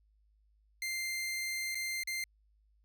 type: tone with dropouts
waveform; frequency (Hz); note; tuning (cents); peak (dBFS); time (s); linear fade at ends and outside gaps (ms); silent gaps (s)
sawtooth; 2093; C7; 0; -31; 0.82-2.24; 2; 1.747-1.753 / 2.035-2.073
effects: added 52 Hz sine -66 dBFS peak until 2.84 s